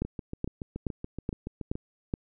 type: two click trains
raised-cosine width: 3 ms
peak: -16 / -22 dBFS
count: 6 / 13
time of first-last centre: 0.02-2.139 / 0.05-1.755 s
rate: 2.36 / 7.04 Hz
effects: none